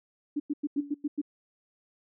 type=tone bursts; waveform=sine; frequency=292.9 Hz; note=D4; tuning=5 cents flat; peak=-26 dBFS; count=7; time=0.36-1.216 s; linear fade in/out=10 ms; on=40 ms; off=96 ms
type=tone with exponential decay; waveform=sine; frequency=286.4 Hz; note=D4; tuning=43 cents flat; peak=-28 dBFS; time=0.76-1.06 s; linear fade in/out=5 ms; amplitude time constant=65 ms
effects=none